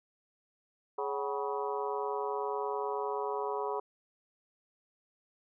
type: harmonic tone with a mistuned harmonic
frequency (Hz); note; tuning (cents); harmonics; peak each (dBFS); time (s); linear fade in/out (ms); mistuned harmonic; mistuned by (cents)
139.7; C#3; +14; 3 / 4 / 5 / 6 / 7 / 8 / 9; -35 / -42 / -40 / -46 / -37 / -43 / -47; 0.98-3.8; 5; 5; +120
effects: none